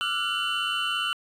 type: tone cluster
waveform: triangle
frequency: 1184 / 1353 / 1450 / 2755 / 3000 Hz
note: D6 / E6 / F#6 / F7 / F#7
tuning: +14 / +45 / -35 / -24 / +23 cents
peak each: -34 / -29 / -30 / -30 / -27 dBFS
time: 0.01-1.13 s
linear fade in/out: 0 ms
effects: tanh soft clip ceiling -16 dBFS